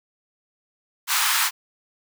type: high-pass noise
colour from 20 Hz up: pink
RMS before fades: -21 dBFS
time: 1.07-1.51 s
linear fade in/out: 50 ms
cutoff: 920 Hz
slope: 48 dB/octave
effects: none